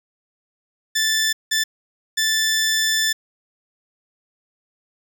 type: tone bursts at uneven times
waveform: 15% pulse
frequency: 1760 Hz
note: A6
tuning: in tune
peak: -11 dBFS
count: 3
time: 0.95-1.33 / 1.51-1.64 / 2.17-3.13 s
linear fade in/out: 10 ms
effects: 8-bit